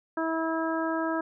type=harmonic tone; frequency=324.4 Hz; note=E4; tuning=28 cents flat; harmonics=1 / 2 / 3 / 4 / 5; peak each=-29 / -32 / -34 / -35 / -36 dBFS; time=0.17-1.21 s; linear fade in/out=5 ms; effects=none